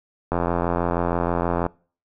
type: click train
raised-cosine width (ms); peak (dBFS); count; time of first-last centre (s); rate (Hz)
1; -8; 117; 0.32-1.664; 86.3
effects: noise-tail reverb RT60 0.4 s tail -23 dB re dry